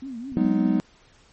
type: tone with vibrato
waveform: sine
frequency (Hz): 250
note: B3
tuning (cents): +21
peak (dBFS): -31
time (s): 0.02-0.68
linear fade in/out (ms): 5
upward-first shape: triangle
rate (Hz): 4.7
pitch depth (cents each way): 210
type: clicks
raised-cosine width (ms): 5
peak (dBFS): -32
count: 2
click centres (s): 0.321 / 0.451
type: chord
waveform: triangle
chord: G# minor seventh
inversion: third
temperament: just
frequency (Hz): 186.89 / 207.7 / 249.2 / 311.5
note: F#3 / G#3 / B3 / D#4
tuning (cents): +18 / 0 / +16 / +2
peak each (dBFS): -22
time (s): 0.37-0.8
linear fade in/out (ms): 0
effects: pink hiss -56 dBFS RMS until 1.32 s + MP3 32 kbps